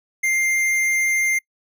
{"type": "tone with tanh clipping", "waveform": "sine", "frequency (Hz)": 2102, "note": "C7", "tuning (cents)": 7, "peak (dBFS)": -19, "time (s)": [0.23, 1.39], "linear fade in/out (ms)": 10, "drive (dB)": 16, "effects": ["noise-tail reverb RT60 0.1 s tail -26 dB re dry"]}